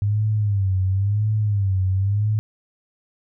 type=tone with vibrato; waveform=sine; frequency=100.5 Hz; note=G2; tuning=44 cents sharp; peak=-17 dBFS; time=0.02-2.39 s; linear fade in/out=0 ms; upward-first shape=sine; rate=0.96 Hz; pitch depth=120 cents each way; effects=none